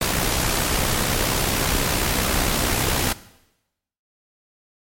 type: noise with amplitude modulation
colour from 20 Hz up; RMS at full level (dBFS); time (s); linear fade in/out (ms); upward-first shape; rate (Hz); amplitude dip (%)
pink; -19; 0.01-3.13; 5; sine; 64.4; 50
effects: noise-tail reverb RT60 0.9 s tail -18 dB re dry + MP3 64 kbps